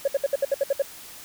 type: tone bursts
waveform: sine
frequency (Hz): 554.4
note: C#5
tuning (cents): 0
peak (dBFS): -16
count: 9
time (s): 0.05-0.822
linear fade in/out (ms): 5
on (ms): 28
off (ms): 65
effects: tanh soft clip ceiling -16 dBFS + white hiss -43 dBFS RMS until 1.24 s